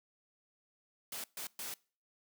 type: noise bursts at uneven times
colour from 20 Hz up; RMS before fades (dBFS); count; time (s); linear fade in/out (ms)
white; -42; 3; 1.12-1.24 / 1.37-1.47 / 1.59-1.74; 2
effects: noise-tail reverb RT60 0.4 s tail -24 dB re dry + high-pass 150 Hz 12 dB/octave